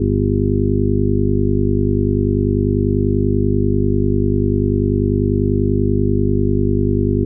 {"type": "harmonic tone", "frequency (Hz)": 50.2, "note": "G1", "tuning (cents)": 42, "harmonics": [1, 2, 3, 4, 5, 7, 8], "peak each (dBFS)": [-21, -18, -24, -23, -20, -21, -22], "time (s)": [0, 7.25], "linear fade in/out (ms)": 5, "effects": []}